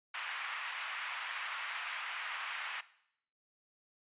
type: band-pass noise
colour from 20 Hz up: white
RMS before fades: -41 dBFS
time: 0.14-2.81 s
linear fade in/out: 5 ms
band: 960 to 2700 Hz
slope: 24 dB/octave
effects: noise-tail reverb RT60 0.7 s tail -17 dB re dry + resampled to 8000 Hz